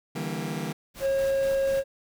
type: chord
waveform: sawtooth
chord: E half-diminished seventh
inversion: third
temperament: just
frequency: 148.33 / 164.81 / 197.78 / 237.3 Hz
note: D3 / E3 / G3 / Bb3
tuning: +18 / 0 / +16 / +31 cents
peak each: -31 / -30 / -31 / -32 dBFS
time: 0.15-0.73 s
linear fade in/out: 10 ms
type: noise with tremolo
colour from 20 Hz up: pink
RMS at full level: -40 dBFS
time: 0.94-1.84 s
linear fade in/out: 50 ms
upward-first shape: square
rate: 4.1 Hz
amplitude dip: 35%
type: tone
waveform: triangle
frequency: 543 Hz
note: C#5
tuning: 36 cents flat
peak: -20 dBFS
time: 1-1.84 s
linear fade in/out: 50 ms
effects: none